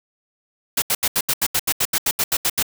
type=noise bursts; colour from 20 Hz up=white; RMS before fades=-19 dBFS; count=15; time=0.77-2.627 s; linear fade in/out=5 ms; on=51 ms; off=78 ms; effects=none